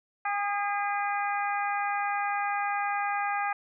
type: harmonic tone with a mistuned harmonic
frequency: 405.5 Hz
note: G#4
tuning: 41 cents flat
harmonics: 2 / 3 / 4 / 5 / 6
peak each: -29 / -33 / -35 / -37 / -39 dBFS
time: 0.25-3.53 s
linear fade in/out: 5 ms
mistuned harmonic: 3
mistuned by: +22 cents
effects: none